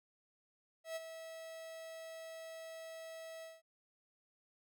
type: tone with ADSR envelope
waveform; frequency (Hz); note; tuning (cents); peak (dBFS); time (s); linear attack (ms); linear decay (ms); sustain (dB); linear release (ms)
45% pulse; 650; E5; -24; -38; 0.84-3.62; 120; 26; -9; 190
effects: none